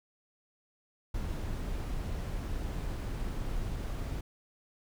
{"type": "noise", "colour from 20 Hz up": "brown", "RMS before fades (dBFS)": -35, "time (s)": [1.14, 4.21], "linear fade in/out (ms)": 5, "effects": []}